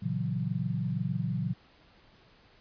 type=chord; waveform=sine; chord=F# dominant seventh; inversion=first; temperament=equal; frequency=116.54 / 138.59 / 164.81 / 185 Hz; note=A#2 / C#3 / E3 / F#3; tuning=0 / 0 / 0 / 0 cents; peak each=-34 dBFS; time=0.02-1.54 s; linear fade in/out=10 ms; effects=pink hiss -60 dBFS RMS until 2.6 s + resampled to 11025 Hz